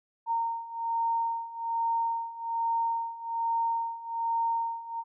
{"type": "beating tone pair", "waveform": "sine", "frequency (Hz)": [920, 921.2], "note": ["A#5", "A#5"], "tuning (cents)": [-23, -21], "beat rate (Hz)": 1.2, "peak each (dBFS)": [-32, -29], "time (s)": [0.26, 5.04], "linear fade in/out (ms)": 50, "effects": []}